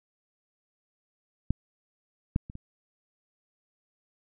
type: clicks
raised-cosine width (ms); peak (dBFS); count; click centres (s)
5; -12 / -12 / -28 / -27; 4; 1.506 / 2.361 / 2.499 / 2.554
effects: none